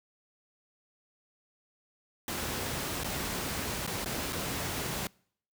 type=noise with dropouts; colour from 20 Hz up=pink; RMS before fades=-34 dBFS; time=2.28-5.07 s; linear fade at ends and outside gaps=1 ms; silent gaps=3.035-3.044 / 3.866-3.875 / 4.045-4.059 / 4.325-4.329 s; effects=noise-tail reverb RT60 0.6 s tail -26 dB re dry + high-pass 60 Hz 12 dB/octave